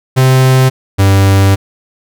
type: tone pair in turn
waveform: 45% pulse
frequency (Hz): 130.4 / 97.69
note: C3 / G2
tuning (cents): -5 / -5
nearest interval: perfect fourth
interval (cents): 500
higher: first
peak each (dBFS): -5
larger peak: neither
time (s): 0.16-0.7 / 0.98-1.56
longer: second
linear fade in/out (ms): 20
effects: none